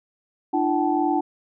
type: tone cluster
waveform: sine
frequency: 299.8 / 342.7 / 759 / 866 Hz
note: D4 / F4 / F#5 / A5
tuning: +36 / -33 / +44 / -28 cents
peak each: -23 / -25 / -24 / -26 dBFS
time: 0.53-1.21 s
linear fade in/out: 10 ms
effects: none